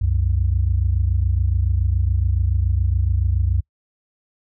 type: tone pair together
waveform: sine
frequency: 65.41 / 92.5 Hz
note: C2 / F#2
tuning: 0 / 0 cents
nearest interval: tritone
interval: 600 cents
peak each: -18 dBFS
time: 0.01-3.61 s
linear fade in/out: 10 ms
effects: noise-tail reverb RT60 0.1 s tail -26 dB re dry + tanh soft clip ceiling -8 dBFS